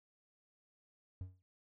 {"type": "tone with exponential decay", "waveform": "triangle", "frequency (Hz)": 92.5, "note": "F#2", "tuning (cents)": 0, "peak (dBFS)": -36, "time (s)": [1.21, 1.42], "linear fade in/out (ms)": 0, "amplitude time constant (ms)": 45, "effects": []}